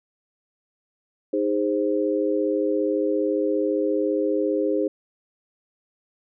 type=chord; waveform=sine; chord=Ab major; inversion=second; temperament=equal with one note detuned; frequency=311.1 / 408.6 / 523.3 Hz; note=Eb4 / Ab4 / C5; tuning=0 / -28 / 0 cents; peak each=-24 / -24 / -25 dBFS; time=1.33-4.88 s; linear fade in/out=5 ms; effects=none

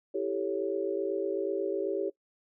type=chord; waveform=sine; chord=A dominant seventh; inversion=second; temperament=equal; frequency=329.6 / 392 / 440 / 554.4 Hz; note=E4 / G4 / A4 / C#5; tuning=0 / 0 / 0 / 0 cents; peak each=-36 / -31 / -35 / -35 dBFS; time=0.14-2.1 s; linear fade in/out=10 ms; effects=noise-tail reverb RT60 0.1 s tail -19 dB re dry

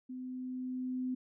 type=tone with level ramp; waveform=sine; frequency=254.8 Hz; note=C4; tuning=46 cents flat; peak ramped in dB=-40 to -32 dBFS; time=0.09-1.15 s; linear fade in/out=10 ms; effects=none

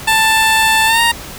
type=tone with pitch glide; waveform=15% pulse; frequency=884 to 931.7 Hz; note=A5 to A#5; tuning=+8 to -1 cents; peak=-3 dBFS; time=0.07-1.12 s; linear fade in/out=10 ms; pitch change=+91 cents; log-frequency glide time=0.86-1.01 s; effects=pink hiss -30 dBFS RMS until 1.38 s

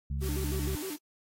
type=harmonic tone; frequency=69.3 Hz; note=C#2; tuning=in tune; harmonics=1 / 2 / 3; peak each=-31 / -36 / -44 dBFS; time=0.1-0.76 s; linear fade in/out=5 ms
type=high-pass noise; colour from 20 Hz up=white; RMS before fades=-42 dBFS; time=0.2-0.98 s; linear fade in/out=50 ms; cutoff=120 Hz; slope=12 dB/octave
type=tone with vibrato; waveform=triangle; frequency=338.6 Hz; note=E4; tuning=46 cents sharp; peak=-34 dBFS; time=0.21-0.97 s; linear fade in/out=20 ms; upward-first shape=square; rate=6.5 Hz; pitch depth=210 cents each way
effects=AAC 48 kbps

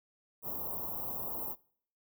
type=band-stop noise; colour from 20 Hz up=white; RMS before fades=-38 dBFS; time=0.42-1.56 s; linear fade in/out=50 ms; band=1100 to 13000 Hz; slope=48 dB/octave; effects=noise-tail reverb RT60 0.6 s tail -24 dB re dry

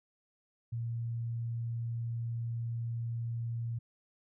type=tone; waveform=sine; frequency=116.54 Hz; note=A#2; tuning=in tune; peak=-33 dBFS; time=0.72-3.79 s; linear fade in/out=10 ms; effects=none

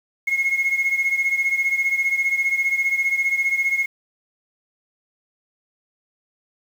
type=beating tone pair; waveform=sine; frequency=2162 / 2177 Hz; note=C#7 / C#7; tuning=-44 / -32 cents; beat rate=15 Hz; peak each=-18 / -22 dBFS; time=0.27-3.86 s; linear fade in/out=10 ms; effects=tanh soft clip ceiling -14 dBFS + 7-bit

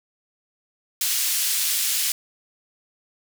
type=band-pass noise; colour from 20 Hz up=white; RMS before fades=-23 dBFS; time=1.01-2.12 s; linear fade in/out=2 ms; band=2600 to 16000 Hz; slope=12 dB/octave; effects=none

